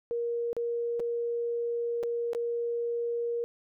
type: tone with dropouts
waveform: sine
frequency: 471.3 Hz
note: A#4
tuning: 19 cents sharp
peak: -28 dBFS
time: 0.11-3.44 s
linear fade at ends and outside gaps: 0 ms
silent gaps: 0.53-0.566 / 0.996-1.001 / 2.03-2.035 / 2.333-2.349 s
effects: none